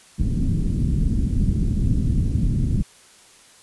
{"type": "low-pass noise", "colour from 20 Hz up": "pink", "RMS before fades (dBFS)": -20, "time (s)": [0.18, 2.83], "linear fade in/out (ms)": 20, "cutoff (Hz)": 240, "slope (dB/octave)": 24, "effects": ["white hiss -50 dBFS RMS until 3.62 s", "resampled to 24000 Hz"]}